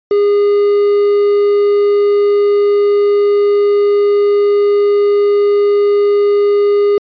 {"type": "tone with quantisation", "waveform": "triangle", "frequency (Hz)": 408.8, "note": "G#4", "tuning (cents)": -27, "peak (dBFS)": -6, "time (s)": [0.11, 6.98], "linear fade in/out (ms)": 2, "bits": 5, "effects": ["resampled to 11025 Hz"]}